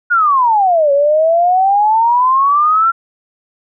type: exponential two-way sweep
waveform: sine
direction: down then up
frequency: 1466 to 554.4 to 1375 Hz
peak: -8 dBFS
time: 0.1-2.92 s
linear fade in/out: 20 ms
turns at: 0.92 s
effects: none